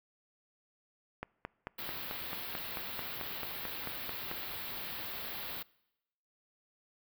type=click train; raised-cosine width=0.5 ms; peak=-23 dBFS; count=15; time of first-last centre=1.23-4.314 s; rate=4.54 Hz
type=band-stop noise; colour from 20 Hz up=white; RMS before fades=-41 dBFS; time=1.78-5.63 s; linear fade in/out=10 ms; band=4500 to 13000 Hz; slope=48 dB/octave
effects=noise-tail reverb RT60 0.9 s tail -24 dB re dry